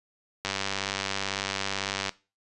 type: click train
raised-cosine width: 0.2 ms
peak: -11 dBFS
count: 162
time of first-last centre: 0.45-2.093 s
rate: 98 Hz
effects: noise-tail reverb RT60 0.3 s tail -19 dB re dry + resampled to 24000 Hz